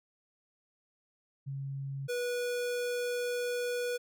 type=tone pair in turn; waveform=sine / square; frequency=137.3 / 487.7 Hz; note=C#3 / B4; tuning=-16 / -22 cents; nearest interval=octave + minor seventh; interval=2194 cents; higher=second; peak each=-35 / -32 dBFS; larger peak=second; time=1.46-2.08 / 2.08-3.98 s; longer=second; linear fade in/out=20 ms; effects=none